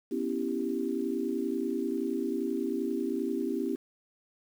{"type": "chord", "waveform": "sine", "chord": "C# half-diminished seventh", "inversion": "third", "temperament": "equal", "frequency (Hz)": [246.9, 277.2, 329.6, 392], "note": ["B3", "C#4", "E4", "G4"], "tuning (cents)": [0, 0, 0, 0], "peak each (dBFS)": -34, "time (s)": [0.11, 3.76], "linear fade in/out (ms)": 10, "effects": ["9-bit"]}